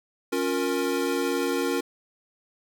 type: chord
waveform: square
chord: Bb minor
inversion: first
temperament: equal with one note detuned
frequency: 277.2 / 355.5 / 466.2 Hz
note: Db4 / F4 / Bb4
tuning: 0 / +31 / 0 cents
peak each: -29 dBFS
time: 0.32-1.81 s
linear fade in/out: 10 ms
effects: none